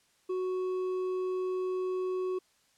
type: tone with hard clipping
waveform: triangle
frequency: 370 Hz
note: F#4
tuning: in tune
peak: -31 dBFS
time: 0.29-2.39 s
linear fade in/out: 10 ms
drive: 8 dB
effects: white hiss -68 dBFS RMS until 2.77 s + low-pass 9000 Hz 12 dB/octave